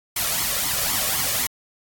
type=noise with flanger; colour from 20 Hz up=white; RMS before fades=-23 dBFS; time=0.16-1.47 s; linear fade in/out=5 ms; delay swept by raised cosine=0.92 to 1.71 ms; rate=3.9 Hz; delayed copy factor=+0.65; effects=AAC 64 kbps